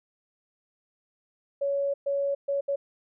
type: tone bursts at uneven times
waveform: sine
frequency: 560 Hz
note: C#5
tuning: 18 cents sharp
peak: -24 dBFS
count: 4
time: 1.61-1.94 / 2.06-2.35 / 2.48-2.61 / 2.68-2.76 s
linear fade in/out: 10 ms
effects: none